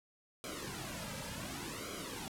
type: noise with flanger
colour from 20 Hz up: pink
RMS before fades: -43 dBFS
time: 0.44-2.28 s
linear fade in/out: 0 ms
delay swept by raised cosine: 1.1 to 2.8 ms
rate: 0.68 Hz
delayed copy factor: -0.85
effects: low-pass 12000 Hz 12 dB/octave